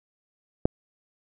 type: click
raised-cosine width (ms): 2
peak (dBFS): -6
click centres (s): 0.655
effects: none